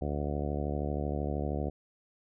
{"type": "harmonic tone", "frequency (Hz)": 72.9, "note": "D2", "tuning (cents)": -12, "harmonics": [1, 2, 3, 4, 5, 6, 7, 8, 9, 10], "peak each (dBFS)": [-34, -37, -39, -40, -41, -42, -42, -43, -44, -44], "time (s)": [0.01, 1.7], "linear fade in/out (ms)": 10, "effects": []}